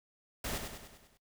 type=noise with echo; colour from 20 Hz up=pink; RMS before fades=-37 dBFS; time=0.44-0.58 s; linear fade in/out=5 ms; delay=99 ms; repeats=6; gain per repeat=-5 dB; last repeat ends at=1.174 s; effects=noise-tail reverb RT60 0.1 s tail -20 dB re dry